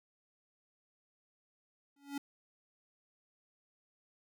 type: tone with exponential growth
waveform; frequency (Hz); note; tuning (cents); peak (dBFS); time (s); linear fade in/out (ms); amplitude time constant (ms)
square; 281.7; C#4; +28; -34; 1.96-2.18; 5; 47
effects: none